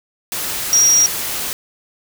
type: tone in noise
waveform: sine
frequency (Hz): 5690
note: F8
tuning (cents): +31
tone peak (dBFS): -9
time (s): 0.73-1.06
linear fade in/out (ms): 0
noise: white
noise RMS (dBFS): -23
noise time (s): 0.32-1.53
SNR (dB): +11
effects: none